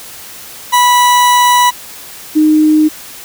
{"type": "tone pair in turn", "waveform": ["40% pulse", "sine"], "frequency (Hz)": [982, 307.9], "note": ["B5", "D#4"], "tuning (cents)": [-10, -18], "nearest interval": "octave + minor sixth", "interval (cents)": 2008, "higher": "first", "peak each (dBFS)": -5, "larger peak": "neither", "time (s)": [[0.72, 1.71], [2.35, 2.89]], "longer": "first", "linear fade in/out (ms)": 20, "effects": ["white hiss -31 dBFS RMS until 3.24 s"]}